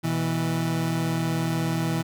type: tone pair together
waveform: 30% pulse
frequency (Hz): 123.47 / 163.45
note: B2 / E3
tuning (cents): 0 / -14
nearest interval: perfect fourth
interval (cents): 486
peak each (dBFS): -26 / -22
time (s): 0.03-2.03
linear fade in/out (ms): 20
effects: none